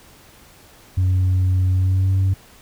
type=tone with pitch glide; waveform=sine; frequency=92.5 to 95.38 Hz; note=F#2 to G2; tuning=0 to -47 cents; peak=-12 dBFS; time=0.97-2.34 s; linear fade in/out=10 ms; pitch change=+53 cents; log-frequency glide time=1.75-2.11 s; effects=tanh soft clip ceiling -13 dBFS + pink hiss -48 dBFS RMS until 2.61 s